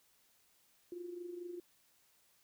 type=tone with amplitude modulation; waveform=sine; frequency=351.4 Hz; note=F4; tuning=11 cents sharp; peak=-40 dBFS; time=0.92-1.6 s; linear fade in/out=2 ms; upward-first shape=sine; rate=24.5 Hz; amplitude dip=60%; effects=white hiss -71 dBFS RMS until 2.43 s